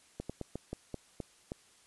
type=slowing click train; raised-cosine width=2 ms; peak=-24 dBFS; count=8; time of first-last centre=0.2-1.519 s; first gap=96 ms; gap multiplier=1.22; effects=white hiss -63 dBFS RMS until 1.86 s + resampled to 24000 Hz